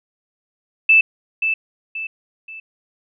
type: tone with echo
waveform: sine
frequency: 2637 Hz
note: E7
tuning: in tune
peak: -8 dBFS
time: 0.89-1.01 s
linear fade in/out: 5 ms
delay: 530 ms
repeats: 3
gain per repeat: -8 dB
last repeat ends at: 2.6 s
effects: none